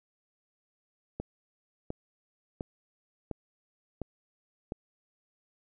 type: click train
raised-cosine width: 2 ms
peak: -21 dBFS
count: 6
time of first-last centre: 1.2-4.721 s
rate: 1.42 Hz
effects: none